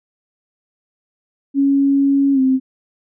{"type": "tone with pitch glide", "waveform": "sine", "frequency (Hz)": [277.2, 262.1], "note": ["C#4", "C4"], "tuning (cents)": [0, 3], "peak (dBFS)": -11, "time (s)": [1.54, 2.6], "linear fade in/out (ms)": 50, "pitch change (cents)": -97, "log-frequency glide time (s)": [2.33, 2.4], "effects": []}